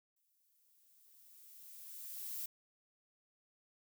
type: noise with exponential growth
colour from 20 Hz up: violet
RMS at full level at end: -41 dBFS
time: 0.16-2.46 s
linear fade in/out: 5 ms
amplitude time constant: 500 ms
effects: none